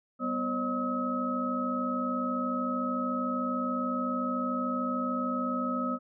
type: tone cluster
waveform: sine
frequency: 194.3 / 247.9 / 537 / 610 / 1280 Hz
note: G3 / B3 / C5 / D#5 / D#6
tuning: -15 / +7 / +45 / -34 / +49 cents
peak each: -40 / -31 / -38 / -40 / -32 dBFS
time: 0.19-5.99 s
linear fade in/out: 50 ms
effects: none